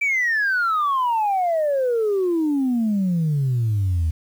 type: exponential sweep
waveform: sine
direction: down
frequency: 2349 to 77.5 Hz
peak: -16 dBFS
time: 0.01-4.11 s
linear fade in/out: 10 ms
effects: tanh soft clip ceiling -15 dBFS + 8-bit